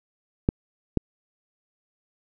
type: clicks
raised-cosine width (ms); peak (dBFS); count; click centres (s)
3; -6 / -7; 2; 0.489 / 0.973
effects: none